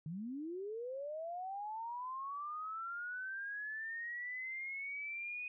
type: linear sweep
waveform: sine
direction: up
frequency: 147.3 to 2495 Hz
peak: -40 dBFS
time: 0.06-5.48 s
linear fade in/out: 2 ms
effects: none